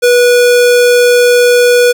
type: tone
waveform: square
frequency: 487.5 Hz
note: B4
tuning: 23 cents flat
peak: -5 dBFS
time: 0.02-1.93 s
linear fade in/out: 20 ms
effects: none